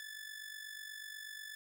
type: tone with amplitude modulation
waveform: sawtooth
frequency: 1737 Hz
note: A6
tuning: 23 cents flat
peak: -39 dBFS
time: 0-1.55 s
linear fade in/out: 0 ms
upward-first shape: sine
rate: 48.2 Hz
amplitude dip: 65%
effects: none